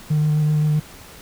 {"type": "tone with vibrato", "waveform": "triangle", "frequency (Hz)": 151.8, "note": "D#3", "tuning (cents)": -42, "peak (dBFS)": -12, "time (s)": [0.1, 0.8], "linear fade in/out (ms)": 10, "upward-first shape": "square", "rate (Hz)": 7.7, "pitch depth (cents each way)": 11, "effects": ["tanh soft clip ceiling -11 dBFS", "pink hiss -42 dBFS RMS until 1.21 s"]}